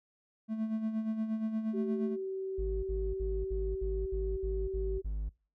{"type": "tone with tremolo", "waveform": "triangle", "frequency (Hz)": 220, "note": "A3", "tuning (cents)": 0, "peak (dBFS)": -27, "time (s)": [0.48, 2.17], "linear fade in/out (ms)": 50, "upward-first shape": "sine", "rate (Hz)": 8.5, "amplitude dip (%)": 60}
{"type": "tone", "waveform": "sine", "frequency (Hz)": 382.9, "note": "G4", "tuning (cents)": -41, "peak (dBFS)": -34, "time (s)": [1.73, 5.02], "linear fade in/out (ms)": 20}
{"type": "tone bursts", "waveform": "triangle", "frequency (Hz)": 51.91, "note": "G#1", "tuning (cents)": 0, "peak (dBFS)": -30, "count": 9, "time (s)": [2.58, 5.294], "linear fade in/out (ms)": 10, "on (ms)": 250, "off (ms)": 58}
{"effects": ["noise-tail reverb RT60 0.4 s tail -26 dB re dry"]}